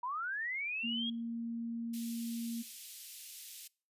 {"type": "linear sweep", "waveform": "sine", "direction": "up", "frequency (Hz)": [944, 3322], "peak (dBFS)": -35, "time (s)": [0.03, 1.1], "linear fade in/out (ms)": 5}
{"type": "tone", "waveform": "sine", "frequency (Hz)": 231.9, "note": "A#3", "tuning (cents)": -9, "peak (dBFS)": -36, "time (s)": [0.83, 2.63], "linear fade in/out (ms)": 20}
{"type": "high-pass noise", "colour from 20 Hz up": "white", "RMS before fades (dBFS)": -48, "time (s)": [1.93, 3.68], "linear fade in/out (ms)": 10, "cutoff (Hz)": 2600, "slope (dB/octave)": 24}
{"effects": ["noise-tail reverb RT60 0.4 s tail -25 dB re dry", "resampled to 32000 Hz"]}